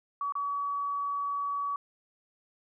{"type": "tone with dropouts", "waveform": "sine", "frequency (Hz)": 1136, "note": "C#6", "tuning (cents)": 42, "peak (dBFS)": -29, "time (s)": [0.21, 1.76], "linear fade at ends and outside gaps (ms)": 2, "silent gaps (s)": [0.323, 0.353], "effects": []}